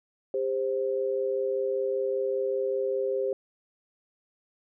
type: tone pair together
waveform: sine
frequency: 399.6 / 524.7 Hz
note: G4 / C5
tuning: +33 / +5 cents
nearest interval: perfect fourth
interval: 472 cents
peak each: -28 dBFS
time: 0.34-3.33 s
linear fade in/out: 2 ms
effects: none